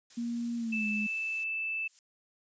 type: noise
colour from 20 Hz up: blue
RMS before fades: -49 dBFS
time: 0.1-1.44 s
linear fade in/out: 5 ms
type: tone with pitch glide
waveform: sine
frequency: 235.9 to 211.4 Hz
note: A#3 to G#3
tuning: +21 to +31 cents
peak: -31 dBFS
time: 0.17-1.07 s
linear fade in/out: 10 ms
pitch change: -190 cents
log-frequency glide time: 0.57-0.87 s
type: tone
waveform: sine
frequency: 2637 Hz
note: E7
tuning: in tune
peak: -31 dBFS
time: 0.72-1.88 s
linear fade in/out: 10 ms
type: noise with exponential growth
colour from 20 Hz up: violet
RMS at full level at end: -47 dBFS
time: 1.62-1.99 s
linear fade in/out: 1 ms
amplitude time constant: 79 ms
effects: resampled to 16000 Hz